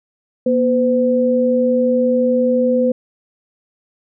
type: tone pair together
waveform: sine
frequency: 240 / 508.5 Hz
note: B3 / C5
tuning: -49 / -50 cents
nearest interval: octave + minor second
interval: 1299 cents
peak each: -16 / -14 dBFS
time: 0.46-2.92 s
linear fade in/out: 5 ms
effects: none